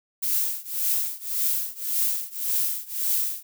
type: noise with tremolo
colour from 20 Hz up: violet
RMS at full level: -22 dBFS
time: 0.22-3.43 s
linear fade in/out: 10 ms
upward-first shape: triangle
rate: 1.8 Hz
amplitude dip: 95%
effects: none